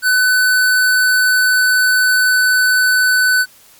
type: tone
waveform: square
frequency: 1504 Hz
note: F#6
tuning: 28 cents sharp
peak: -11 dBFS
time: 0.02-3.46 s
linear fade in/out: 50 ms
effects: white hiss -46 dBFS RMS until 3.79 s + Opus 48 kbps